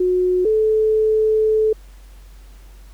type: tone pair in turn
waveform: sine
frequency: 364.3 / 434.7 Hz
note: F#4 / A4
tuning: -27 / -21 cents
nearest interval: minor third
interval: 306 cents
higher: second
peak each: -14 / -13 dBFS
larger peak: second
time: 0-0.45 / 0.45-1.73 s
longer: second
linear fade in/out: 5 ms
effects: added 47 Hz sine -39 dBFS peak until 2.93 s + pink hiss -53 dBFS RMS until 2.93 s